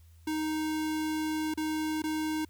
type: tone with dropouts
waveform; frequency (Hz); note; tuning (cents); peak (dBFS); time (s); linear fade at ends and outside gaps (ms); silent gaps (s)
square; 311.1; D#4; 0; -30; 0.27-2.45; 5; 1.54-1.574 / 2.021-2.038
effects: added 82 Hz sine -53 dBFS peak until 2.49 s + white hiss -68 dBFS RMS until 2.49 s